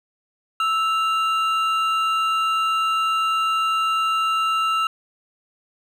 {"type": "tone pair together", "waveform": "triangle", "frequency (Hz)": [1316.1, 2794], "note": ["E6", "F7"], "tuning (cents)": [-3, 0], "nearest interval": "octave + minor second", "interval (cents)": 1303, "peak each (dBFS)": [-17, -25], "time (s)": [0.6, 4.87], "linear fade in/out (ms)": 2, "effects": []}